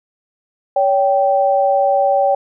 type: tone pair together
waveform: sine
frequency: 564.1 / 781 Hz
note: C#5 / G5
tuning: +30 / -7 cents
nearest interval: tritone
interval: 563 cents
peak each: -14 dBFS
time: 0.76-2.35 s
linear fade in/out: 5 ms
effects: none